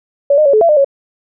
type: tone with pitch steps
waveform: sine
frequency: 566 / 611 / 559 / 431.3 / 674 / 603 / 554 Hz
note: C#5 / D#5 / C#5 / A4 / E5 / D5 / C#5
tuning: +36 / -32 / +14 / -35 / +38 / +46 / -1 cents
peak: -6 dBFS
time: 0.3-0.846 s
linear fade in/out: 5 ms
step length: 78 ms
effects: none